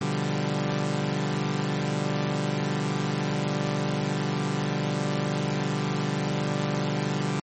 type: chord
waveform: sawtooth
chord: G dominant seventh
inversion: first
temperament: equal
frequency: 123.47 / 146.83 / 174.61 / 196 Hz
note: B2 / D3 / F3 / G3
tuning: 0 / 0 / 0 / 0 cents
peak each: -30 / -24 / -30 / -26 dBFS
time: 0.01-7.4 s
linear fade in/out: 5 ms
effects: MP3 32 kbps